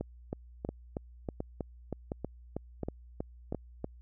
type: two click trains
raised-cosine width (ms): 2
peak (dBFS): -21 / -21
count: 5 / 13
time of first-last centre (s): 0.69-3.547 / 0.01-3.844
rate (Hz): 1.4 / 3.13
effects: added 60 Hz sine -50 dBFS peak until 4.01 s